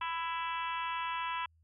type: harmonic tone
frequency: 331.5 Hz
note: E4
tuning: 10 cents sharp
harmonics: 3 / 4 / 5 / 6 / 7 / 8 / 9 / 10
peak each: -35 / -42 / -45 / -47 / -48 / -43 / -49 / -48 dBFS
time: 0.01-1.46 s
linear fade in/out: 5 ms
effects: added 81 Hz sine -64 dBFS peak until 1.63 s